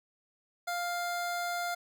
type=tone; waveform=25% pulse; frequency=700 Hz; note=F5; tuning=4 cents sharp; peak=-28 dBFS; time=0.67-1.75 s; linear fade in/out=10 ms; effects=none